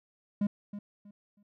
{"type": "tone with echo", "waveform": "triangle", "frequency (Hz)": 204.4, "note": "G#3", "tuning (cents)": -27, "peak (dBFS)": -23, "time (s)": [0.41, 0.47], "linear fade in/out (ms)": 5, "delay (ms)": 320, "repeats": 3, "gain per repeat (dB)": -12, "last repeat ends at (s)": 1.43, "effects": []}